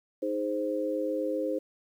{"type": "chord", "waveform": "sine", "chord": "Ab major", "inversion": "second", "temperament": "equal", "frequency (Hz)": [311.1, 415.3, 523.3], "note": ["Eb4", "Ab4", "C5"], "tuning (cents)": [0, 0, 0], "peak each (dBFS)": [-32, -35, -30], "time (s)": [0.22, 1.59], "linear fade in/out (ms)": 10, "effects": ["10-bit"]}